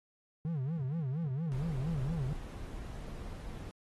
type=tone with vibrato; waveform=triangle; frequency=146.83 Hz; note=D3; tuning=in tune; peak=-30 dBFS; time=0.45-2.33 s; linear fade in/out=0 ms; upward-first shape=sine; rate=4.3 Hz; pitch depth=250 cents each way
type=noise; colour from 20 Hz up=brown; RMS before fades=-42 dBFS; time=1.52-3.71 s; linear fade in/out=0 ms
effects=AAC 32 kbps